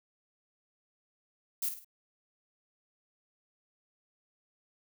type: noise with echo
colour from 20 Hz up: violet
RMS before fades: -32 dBFS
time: 1.62-1.69 s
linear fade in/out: 5 ms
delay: 52 ms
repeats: 3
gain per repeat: -8 dB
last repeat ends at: 1.846 s
effects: none